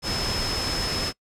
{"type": "tone in noise", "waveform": "sine", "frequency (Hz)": 5190, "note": "E8", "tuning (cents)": -28, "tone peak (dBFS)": -28, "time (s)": [0.02, 1.13], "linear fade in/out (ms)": 50, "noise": "pink", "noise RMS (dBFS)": -28, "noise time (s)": [0.02, 1.13], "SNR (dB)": -3, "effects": ["noise-tail reverb RT60 0.1 s tail -23 dB re dry", "low-pass 9000 Hz 12 dB/octave"]}